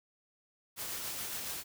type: noise with tremolo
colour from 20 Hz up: white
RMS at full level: -38 dBFS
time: 0.76-1.64 s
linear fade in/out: 50 ms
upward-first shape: triangle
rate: 7.1 Hz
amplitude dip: 30%
effects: none